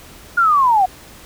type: linear sweep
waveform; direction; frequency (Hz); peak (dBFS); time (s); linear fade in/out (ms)
sine; down; 1435 to 721; -10; 0.37-0.86; 10
effects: pink hiss -41 dBFS RMS until 1.25 s